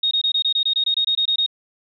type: tone bursts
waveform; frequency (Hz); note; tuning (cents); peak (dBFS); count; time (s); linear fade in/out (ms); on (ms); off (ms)
sine; 3729; A#7; 0; -16; 14; 0.03-1.463; 5; 81; 23
effects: none